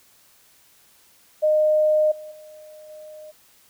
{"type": "tone with level steps", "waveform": "sine", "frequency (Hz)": 614, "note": "D#5", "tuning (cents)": -23, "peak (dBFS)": [-15, -35, -41, -38], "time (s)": [1.42, 3.32], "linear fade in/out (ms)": 20, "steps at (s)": [2.11, 2.31, 2.89], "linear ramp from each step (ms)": 10, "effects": ["white hiss -56 dBFS RMS until 3.69 s"]}